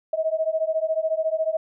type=beating tone pair; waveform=sine; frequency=631 / 645 Hz; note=D#5 / E5; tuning=+24 / -38 cents; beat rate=14 Hz; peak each=-24 dBFS; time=0.13-1.57 s; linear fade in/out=5 ms; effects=none